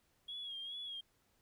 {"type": "tone with vibrato", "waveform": "triangle", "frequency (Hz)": 3300, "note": "G#7", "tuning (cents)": -12, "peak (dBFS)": -39, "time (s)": [0.28, 1.01], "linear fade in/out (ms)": 10, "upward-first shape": "sine", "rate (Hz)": 2.4, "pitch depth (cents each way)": 60, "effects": ["tanh soft clip ceiling -40 dBFS", "pink hiss -75 dBFS RMS until 1.41 s"]}